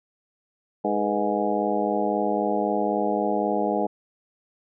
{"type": "harmonic tone with a mistuned harmonic", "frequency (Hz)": 103.83, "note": "G#2", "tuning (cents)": 0, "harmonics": [2, 3, 4, 5, 6, 7, 8], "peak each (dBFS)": [-29, -29, -29, -29, -29, -29, -29], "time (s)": [0.84, 3.87], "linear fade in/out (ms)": 10, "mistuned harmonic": 5, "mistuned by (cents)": -87, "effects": []}